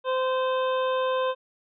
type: harmonic tone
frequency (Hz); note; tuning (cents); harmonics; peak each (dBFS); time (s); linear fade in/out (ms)
517; C5; -21; 1 / 2 / 3 / 5 / 6 / 7; -24 / -28 / -37 / -41 / -42 / -41; 0.04-1.35; 50
effects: none